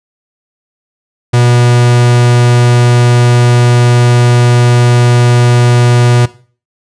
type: tone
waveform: 45% pulse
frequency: 121.4 Hz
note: B2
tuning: 29 cents flat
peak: -5 dBFS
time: 1.33-6.26 s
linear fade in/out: 10 ms
effects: noise-tail reverb RT60 0.4 s tail -17 dB re dry + resampled to 22050 Hz